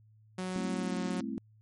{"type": "tone with pitch glide", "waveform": "sawtooth", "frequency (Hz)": [184.6, 181.95], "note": ["F#3", "F#3"], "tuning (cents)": [-4, -29], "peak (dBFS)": -30, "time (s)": [0.38, 1.21], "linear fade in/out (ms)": 5, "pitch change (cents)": -25, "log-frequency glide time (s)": [0.71, 0.95]}
{"type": "chord", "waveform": "sine", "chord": "A minor seventh", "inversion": "third", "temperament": "just", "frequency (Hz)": [198, 220, 264, 330], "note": ["G3", "A3", "C4", "E4"], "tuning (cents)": [18, 0, 16, 2], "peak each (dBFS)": [-43, -37, -38, -42], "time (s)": [0.56, 1.38], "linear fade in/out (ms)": 0}
{"effects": ["added 108 Hz sine -58 dBFS peak until 1.61 s", "MP3 48 kbps"]}